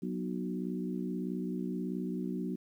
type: harmonic tone with a mistuned harmonic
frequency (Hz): 61.6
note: B1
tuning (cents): -4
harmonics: 3 / 4 / 5 / 6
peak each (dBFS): -36 / -38 / -40 / -42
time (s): 0.02-2.56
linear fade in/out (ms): 10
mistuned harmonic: 4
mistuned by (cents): -22
effects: 11-bit